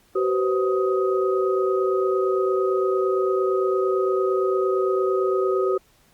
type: tone cluster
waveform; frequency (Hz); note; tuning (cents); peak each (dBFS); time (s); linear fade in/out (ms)
sine; 379.4 / 496.2 / 525 / 1255; F#4 / B4 / C5 / D#6; +43 / +8 / +6 / +15; -20 / -28 / -28 / -28; 0.15-5.78; 10
effects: pink hiss -59 dBFS RMS until 6.13 s + Opus 48 kbps